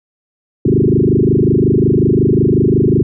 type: tone with frequency modulation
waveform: sine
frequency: 251.3 Hz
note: B3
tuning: 30 cents sharp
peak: -8 dBFS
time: 0.65-3.03 s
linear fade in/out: 5 ms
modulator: 25.5 Hz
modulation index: 6.1
effects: none